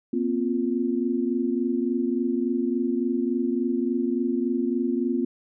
sine chord, Bb suspended second, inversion none, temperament equal with one note detuned, 238.1 / 261.6 / 349.2 Hz, Bb3 / C4 / F4, +37 / 0 / 0 cents, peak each -26 / -26 / -27 dBFS, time 0.13-5.25 s, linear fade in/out 5 ms, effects none

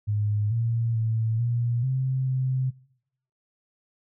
sine tone with pitch steps, 104.6 / 115.6 / 112.1 / 119 / 131.1 / 130.1 Hz, G#2 / A#2 / A2 / A#2 / C3 / C3, +13 / -14 / +33 / +36 / +4 / -9 cents, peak -22 dBFS, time 0.07-2.71 s, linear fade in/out 20 ms, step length 440 ms, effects noise-tail reverb RT60 0.8 s tail -24 dB re dry

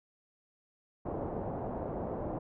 white low-pass noise, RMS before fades -37 dBFS, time 1.05-2.39 s, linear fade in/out 10 ms, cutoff 740 Hz, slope 24 dB/octave, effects none

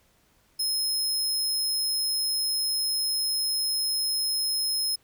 sawtooth tone, 5150 Hz, E8, 41 cents flat, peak -22 dBFS, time 0.59-4.96 s, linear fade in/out 10 ms, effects pink hiss -64 dBFS RMS until 5.03 s

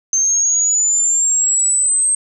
sine linear sweep, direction up, 6272 to 8372 Hz, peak -12 dBFS, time 0.13-2.15 s, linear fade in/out 2 ms, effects none

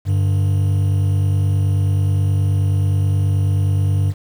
triangle tone pair together, 97.4 / 146.81 Hz, G2 / D3, -11 / 0 cents, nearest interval perfect fifth, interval 711 cents, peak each -12 / -21 dBFS, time 0.05-4.14 s, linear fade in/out 50 ms, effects 7-bit

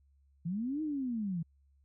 sine linear two-way sweep, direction up then down, 157.4 to 316.6 to 157.4 Hz, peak -32 dBFS, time 0.45-1.43 s, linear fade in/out 10 ms, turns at 0.82 s, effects added 69 Hz sine -64 dBFS peak until 1.84 s

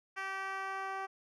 10% pulse tone with band-pass filter sweep, 386.3 Hz, G4, 25 cents flat, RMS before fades -39 dBFS, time 0.16-1.07 s, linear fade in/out 20 ms, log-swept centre 1700 to 840 Hz, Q 1.1, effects none

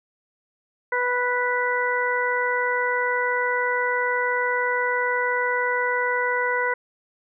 harmonic tone, 493 Hz, B4, 3 cents flat, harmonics 1 / 2 / 3 / 4, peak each -26 / -26 / -26 / -26 dBFS, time 0.92-6.74 s, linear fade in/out 5 ms, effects none

